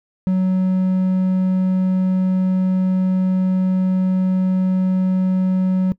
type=tone; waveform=triangle; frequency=186.2 Hz; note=F#3; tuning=11 cents sharp; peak=-12 dBFS; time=0.27-5.92 s; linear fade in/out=0 ms; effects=noise-tail reverb RT60 0.1 s tail -20 dB re dry